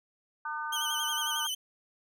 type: harmonic tone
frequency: 302.4 Hz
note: D#4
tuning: 49 cents flat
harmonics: 3 / 4 / 5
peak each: -37 / -37 / -37 dBFS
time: 0.45-1.47 s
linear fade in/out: 5 ms
type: tone with vibrato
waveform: sawtooth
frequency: 3100 Hz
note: G7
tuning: 20 cents flat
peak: -28 dBFS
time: 0.72-1.55 s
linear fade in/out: 10 ms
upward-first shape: sine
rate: 11 Hz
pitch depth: 72 cents each way
effects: none